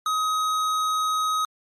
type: tone with hard clipping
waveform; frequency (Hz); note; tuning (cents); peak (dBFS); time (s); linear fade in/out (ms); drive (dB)
sine; 1263; D#6; +26; -23; 0.06-1.45; 2; 13
effects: MP3 64 kbps